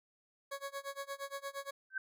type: tone with tremolo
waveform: 20% pulse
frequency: 555 Hz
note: C#5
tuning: 2 cents sharp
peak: -33 dBFS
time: 0.51-1.71 s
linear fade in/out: 10 ms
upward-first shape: sine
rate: 8.6 Hz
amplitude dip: 95%
type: tone with exponential growth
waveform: sine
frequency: 1548 Hz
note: G6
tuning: 22 cents flat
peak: -30 dBFS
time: 1.9-1.98 s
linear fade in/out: 5 ms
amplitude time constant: 17 ms
effects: none